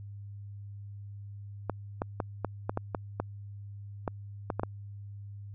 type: clicks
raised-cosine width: 1 ms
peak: -16 dBFS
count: 12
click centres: 1.697 / 2.019 / 2.202 / 2.447 / 2.695 / 2.774 / 2.948 / 3.2 / 4.078 / 4.502 / 4.596 / 4.634 s
effects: added 101 Hz sine -41 dBFS peak until 5.54 s